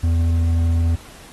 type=tone with hard clipping; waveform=sine; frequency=83.4 Hz; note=E2; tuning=21 cents sharp; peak=-16 dBFS; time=0.03-0.96 s; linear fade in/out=10 ms; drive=5 dB; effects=pink hiss -43 dBFS RMS until 1.32 s + AAC 32 kbps